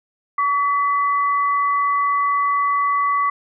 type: tone pair together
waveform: sine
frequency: 1136.1 / 2000 Hz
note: C#6 / B6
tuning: +42 / +21 cents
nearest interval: minor seventh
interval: 979 cents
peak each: -16 / -26 dBFS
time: 0.38-3.3 s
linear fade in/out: 5 ms
effects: none